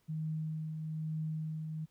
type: tone with tremolo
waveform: sine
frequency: 156.9 Hz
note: D#3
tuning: 15 cents sharp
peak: -33 dBFS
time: 0.08-1.86 s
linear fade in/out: 20 ms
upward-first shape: triangle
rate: 1.1 Hz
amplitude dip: 40%
effects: pink hiss -74 dBFS RMS until 1.9 s